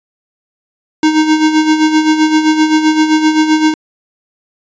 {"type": "tone with tremolo", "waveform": "square", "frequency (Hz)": 311.1, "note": "D#4", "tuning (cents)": 0, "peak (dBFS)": -6, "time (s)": [1.03, 3.74], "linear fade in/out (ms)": 2, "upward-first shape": "sine", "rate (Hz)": 7.7, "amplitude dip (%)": 60, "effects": ["resampled to 16000 Hz"]}